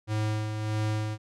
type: tone with tremolo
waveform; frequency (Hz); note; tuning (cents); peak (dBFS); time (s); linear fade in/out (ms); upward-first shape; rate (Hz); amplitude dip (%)
square; 107.6; A2; -38; -26; 0.07-1.18; 50; sine; 1.6; 45
effects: low-pass 8000 Hz 12 dB/octave